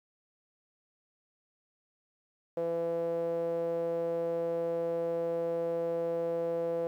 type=tone with band-pass filter; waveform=sawtooth; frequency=167.9 Hz; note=E3; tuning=32 cents sharp; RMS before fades=-32 dBFS; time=2.57-6.87 s; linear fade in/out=0 ms; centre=530 Hz; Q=7; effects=11-bit